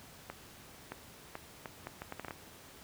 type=accelerating click train; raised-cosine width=0.5 ms; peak=-25 dBFS; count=11; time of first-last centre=0.3-2.308 s; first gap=620 ms; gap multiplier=0.7; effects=pink hiss -54 dBFS RMS until 2.83 s + high-pass 60 Hz 12 dB/octave